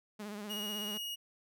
sawtooth tone with vibrato, 207.7 Hz, G#3, in tune, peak -37 dBFS, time 0.19-0.98 s, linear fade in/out 10 ms, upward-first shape sine, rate 16 Hz, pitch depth 54 cents each way
40% pulse tone, 2878 Hz, F#7, 49 cents flat, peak -37 dBFS, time 0.49-1.16 s, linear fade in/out 20 ms
effects none

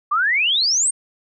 sine exponential sweep, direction up, 1139 to 8870 Hz, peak -15 dBFS, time 0.11-0.91 s, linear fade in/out 10 ms, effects none

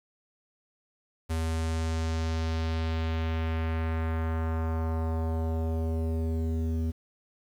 square tone with low-pass filter sweep, 81 Hz, E2, 30 cents flat, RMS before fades -29 dBFS, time 1.29-6.92 s, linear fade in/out 20 ms, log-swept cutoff 11000 to 280 Hz, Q 1.4, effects 9-bit

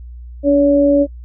sine tone pair together, 287 / 567 Hz, D4 / C#5, -40 / +39 cents, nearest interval octave, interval 1179 cents, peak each -11 dBFS, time 0.43-1.07 s, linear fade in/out 50 ms, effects noise-tail reverb RT60 0.1 s tail -22 dB re dry + added 60 Hz sine -30 dBFS peak until 1.24 s

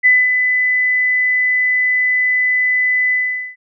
sine tone with ADSR envelope, 2003 Hz, B6, 24 cents sharp, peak -6 dBFS, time 0.03-3.56 s, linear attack 29 ms, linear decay 220 ms, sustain -6 dB, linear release 440 ms, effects none

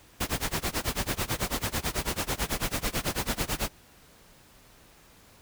pink noise with tremolo, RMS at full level -27 dBFS, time 0.2-3.69 s, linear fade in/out 10 ms, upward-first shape sine, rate 9.1 Hz, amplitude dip 95%, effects pink hiss -56 dBFS RMS until 5.41 s

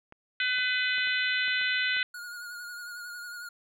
clicks, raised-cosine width 0.5 ms, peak -32 dBFS, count 7, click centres 0.124 / 0.585 / 0.982 / 1.073 / 1.48 / 1.614 / 1.966 s
harmonic tone, 503 Hz, B4, 32 cents sharp, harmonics 3 / 4 / 5 / 6 / 7 / 8, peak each -29 / -31 / -33 / -35 / -36 / -37 dBFS, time 0.4-2.03 s, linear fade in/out 2 ms
square tone with vibrato, 1437 Hz, F6, 49 cents sharp, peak -39 dBFS, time 2.14-3.49 s, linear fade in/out 5 ms, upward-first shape triangle, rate 11 Hz, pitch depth 41 cents each way
effects none

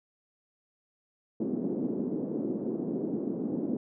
white band-pass noise, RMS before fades -32 dBFS, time 1.4-3.77 s, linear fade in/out 5 ms, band 200 to 350 Hz, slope 24 dB/octave, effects none

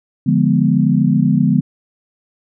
sine chord, D diminished seventh, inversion none, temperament equal, 146.83 / 174.61 / 207.7 / 246.9 Hz, D3 / F3 / Ab3 / Cb4, 0 / 0 / 0 / 0 cents, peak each -16 dBFS, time 0.26-1.61 s, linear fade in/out 10 ms, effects none

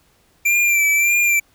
square tone with vibrato, 2357 Hz, D7, 6 cents sharp, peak -14 dBFS, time 0.45-1.4 s, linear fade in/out 10 ms, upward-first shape sine, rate 1.7 Hz, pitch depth 39 cents each way, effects pink hiss -58 dBFS RMS until 1.54 s

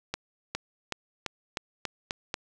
accelerating click train, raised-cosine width 0.2 ms, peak -13 dBFS, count 8, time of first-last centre 0.14-2.341 s, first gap 410 ms, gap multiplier 0.91, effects none

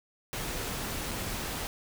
pink noise with dropouts, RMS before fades -35 dBFS, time 0.33-1.67 s, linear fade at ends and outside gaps 0 ms, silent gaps 1.111-1.114 s, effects none

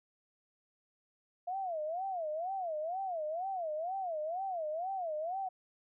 sine tone with vibrato, 688 Hz, F5, 26 cents flat, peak -34 dBFS, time 1.47-5.49 s, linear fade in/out 10 ms, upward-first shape sine, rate 2.1 Hz, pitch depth 220 cents each way, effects none

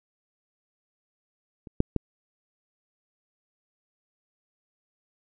clicks, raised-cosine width 3 ms, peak -29 / -7 / -11 dBFS, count 3, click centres 1.672 / 1.804 / 1.963 s, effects none

